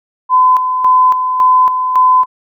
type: tone with tremolo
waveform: sine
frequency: 1016 Hz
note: B5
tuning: 49 cents sharp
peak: -5 dBFS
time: 0.29-2.26 s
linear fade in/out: 50 ms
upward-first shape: square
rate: 1.8 Hz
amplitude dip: 55%
effects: none